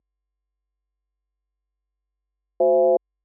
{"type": "tone with frequency modulation", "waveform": "sine", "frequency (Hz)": 521, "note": "C5", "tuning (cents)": -7, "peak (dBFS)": -13, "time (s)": [2.6, 2.97], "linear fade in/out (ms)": 5, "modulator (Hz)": 152, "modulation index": 1, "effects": ["added 50 Hz sine -48 dBFS peak until 3.24 s", "high-pass 300 Hz 12 dB/octave"]}